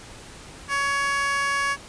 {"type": "tone with high-pass filter", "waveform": "15% pulse", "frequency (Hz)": 560, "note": "C#5", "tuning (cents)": 18, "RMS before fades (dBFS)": -24, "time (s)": [0.68, 1.77], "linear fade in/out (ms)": 50, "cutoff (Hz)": 1300, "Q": 1.9, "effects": ["pink hiss -43 dBFS RMS until 1.88 s", "resampled to 22050 Hz"]}